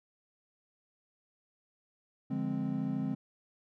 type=chord; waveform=triangle; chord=D half-diminished seventh; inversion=none; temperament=equal with one note detuned; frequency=146.24 / 174.61 / 207.7 / 261.6 Hz; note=D3 / F3 / Ab3 / C4; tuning=-7 / 0 / 0 / 0 cents; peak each=-36 / -37 / -34 / -33 dBFS; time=2.3-3.15 s; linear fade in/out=10 ms; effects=none